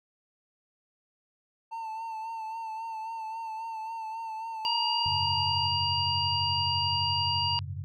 triangle tone with vibrato, 894 Hz, A5, 27 cents sharp, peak -32 dBFS, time 1.71-5.68 s, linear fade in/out 20 ms, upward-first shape sine, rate 3.7 Hz, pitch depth 37 cents each way
harmonic tone, 947 Hz, A#5, 27 cents sharp, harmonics 1 / 3 / 5, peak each -30 / -30 / -30 dBFS, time 4.65-7.59 s, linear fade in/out 0 ms
sine chord, F# suspended second, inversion none, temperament equal with one note detuned, 92.13 / 103.83 / 138.59 Hz, F#2 / G#2 / C#3, -7 / 0 / 0 cents, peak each -36 / -40 / -39 dBFS, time 5.06-7.84 s, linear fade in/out 0 ms
effects none

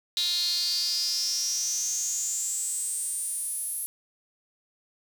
sawtooth tone with high-pass filter sweep, 353 Hz, F4, 19 cents sharp, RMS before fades -29 dBFS, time 0.17-3.86 s, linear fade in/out 0 ms, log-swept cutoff 3900 to 11000 Hz, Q 9.8, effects none

